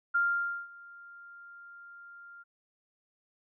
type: tone with ADSR envelope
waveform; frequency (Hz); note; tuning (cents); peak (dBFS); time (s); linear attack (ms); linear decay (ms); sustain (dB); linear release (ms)
sine; 1396; F6; -1; -23; 0.14-2.44; 14; 520; -24; 25
effects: none